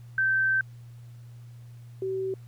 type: tone pair in turn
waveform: sine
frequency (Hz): 1552 / 381.6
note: G6 / G4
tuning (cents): -18 / -47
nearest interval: 2 octaves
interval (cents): 2429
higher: first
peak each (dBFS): -21 / -27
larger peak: first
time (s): 0.18-0.61 / 2.02-2.34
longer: first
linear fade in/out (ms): 2
effects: added 119 Hz sine -43 dBFS peak until 2.47 s + pink hiss -63 dBFS RMS until 2.47 s